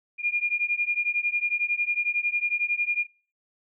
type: beating tone pair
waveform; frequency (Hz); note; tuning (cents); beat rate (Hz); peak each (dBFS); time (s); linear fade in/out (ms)
sine; 2413 / 2424; D7 / D#7; +46 / -46; 11; -26; 0.18-3.07; 50
effects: noise-tail reverb RT60 0.4 s tail -23 dB re dry